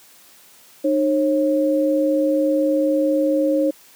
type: tone pair together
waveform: sine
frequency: 304.7 / 543 Hz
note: D#4 / C#5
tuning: -36 / -36 cents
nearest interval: minor seventh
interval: 1000 cents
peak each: -18 dBFS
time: 0.84-3.71 s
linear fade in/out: 10 ms
effects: white hiss -49 dBFS RMS until 3.95 s + high-pass 150 Hz 12 dB/octave